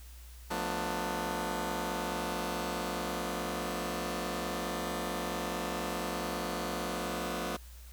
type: chord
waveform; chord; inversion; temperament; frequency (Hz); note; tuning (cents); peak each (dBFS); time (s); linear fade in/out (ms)
10% pulse; B half-diminished seventh; second; just; 177.8 / 222.2 / 246.9 / 296.3; F3 / A3 / B3 / D4; +31 / +17 / 0 / +15; -29 / -31 / -31 / -32; 0.5-7.57; 10
effects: added 60 Hz sine -47 dBFS peak until 7.92 s + white hiss -57 dBFS RMS until 7.92 s